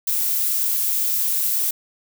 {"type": "noise", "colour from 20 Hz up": "violet", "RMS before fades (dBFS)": -21, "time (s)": [0.07, 1.71], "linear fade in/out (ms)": 5, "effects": []}